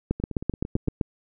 two click trains, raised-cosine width 3 ms, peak -20 / -10 dBFS, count 7 / 8, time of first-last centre 0.2-0.876 / 0.11-1.012 s, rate 8.87 / 7.76 Hz, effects none

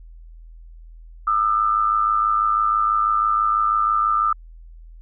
sine tone pair together, 1212.4 / 1318.5 Hz, D#6 / E6, -45 / 0 cents, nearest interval minor second, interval 145 cents, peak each -18 / -20 dBFS, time 1.27-4.33 s, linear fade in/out 5 ms, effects added 41 Hz sine -39 dBFS peak until 5.01 s

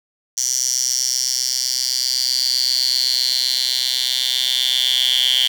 10% pulse tone with high-pass filter sweep, 127.8 Hz, C3, 40 cents flat, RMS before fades -19 dBFS, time 0.37-5.48 s, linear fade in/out 10 ms, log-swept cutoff 6000 to 3200 Hz, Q 7.7, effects none

